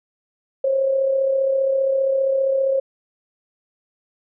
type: tone with amplitude modulation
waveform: sine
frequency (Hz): 538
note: C5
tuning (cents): +48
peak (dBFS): -14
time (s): 0.64-2.8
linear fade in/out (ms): 5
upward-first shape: sine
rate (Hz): 35.1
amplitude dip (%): 45
effects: none